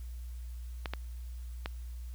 clicks, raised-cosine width 0.3 ms, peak -19 dBFS, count 3, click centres 0.858 / 0.936 / 1.659 s, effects added 60 Hz sine -39 dBFS peak until 2.14 s + white hiss -62 dBFS RMS until 2.14 s

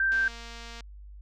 sine tone, 1568 Hz, G6, in tune, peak -22 dBFS, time 0-0.28 s, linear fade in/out 2 ms
click train, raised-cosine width 0.2 ms, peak -27 dBFS, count 161, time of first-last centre 0.12-0.807 s, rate 233 Hz
effects added 50 Hz sine -43 dBFS peak until 1.21 s

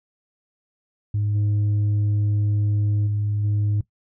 sine tone with level steps, 103.83 Hz, G#2, in tune, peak -18 / -15 / -19 / -16 dBFS, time 1.14-3.81 s, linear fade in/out 5 ms, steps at 1.34 / 3.06 / 3.43 s, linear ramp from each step 20 ms, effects noise-tail reverb RT60 0.1 s tail -19 dB re dry + tanh soft clip ceiling -17 dBFS

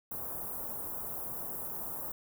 white band-stop noise, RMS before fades -39 dBFS, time 0.11-2.12 s, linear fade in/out 5 ms, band 1100 to 12000 Hz, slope 24 dB/octave, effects none

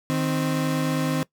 35% pulse tone pair together, 155.56 / 261.6 Hz, D#3 / C4, 0 / 0 cents, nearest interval major sixth, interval 900 cents, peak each -23 dBFS, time 0.1-1.23 s, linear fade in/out 0 ms, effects noise-tail reverb RT60 0.1 s tail -20 dB re dry

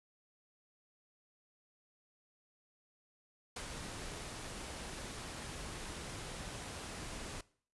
pink noise with ADSR envelope, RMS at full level -41 dBFS, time 3.56-7.41 s, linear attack 4 ms, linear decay 71 ms, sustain -4 dB, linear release 4 ms, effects noise-tail reverb RT60 0.5 s tail -21 dB re dry + resampled to 24000 Hz

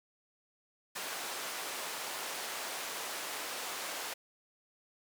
pink band-pass noise, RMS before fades -40 dBFS, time 0.95-4.14 s, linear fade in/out 10 ms, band 590 to 15000 Hz, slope 12 dB/octave, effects none

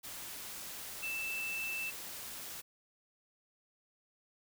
sine tone in noise, 2650 Hz, E7, 9 cents sharp, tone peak -36 dBFS, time 1.02-1.91 s, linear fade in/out 20 ms, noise white, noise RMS -45 dBFS, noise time 0.03-2.62 s, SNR +6 dB, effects none

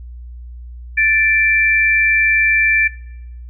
sine tone pair together, 1759.8 / 2349 Hz, A6 / D7, 0 / 0 cents, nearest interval perfect fourth, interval 500 cents, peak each -14 dBFS, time 0.97-2.88 s, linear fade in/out 10 ms, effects noise-tail reverb RT60 0.8 s tail -19 dB re dry + added 60 Hz sine -30 dBFS peak until 3.49 s

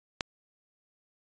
click, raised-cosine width 0.2 ms, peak -11 dBFS, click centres 0.208 s, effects resampled to 16000 Hz

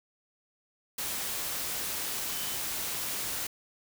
sine tone in noise, 3032 Hz, F#7, 42 cents sharp, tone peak -44 dBFS, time 2.31-2.56 s, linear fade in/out 5 ms, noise white, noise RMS -34 dBFS, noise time 0.98-3.47 s, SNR -13 dB, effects none

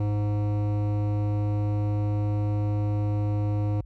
triangle tone with hard clipping, 103.83 Hz, G#2, in tune, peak -25 dBFS, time 0-3.81 s, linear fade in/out 5 ms, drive 18 dB, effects added 50 Hz sine -41 dBFS peak until 3.85 s

